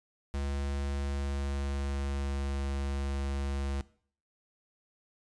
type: tone with pitch glide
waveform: square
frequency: 70 to 69.16 Hz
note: C#2 to C#2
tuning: +18 to -3 cents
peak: -32 dBFS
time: 0.34-3.81 s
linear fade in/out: 0 ms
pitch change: -21 cents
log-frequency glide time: 1.01-2.39 s
effects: noise-tail reverb RT60 0.5 s tail -18 dB re dry + resampled to 22050 Hz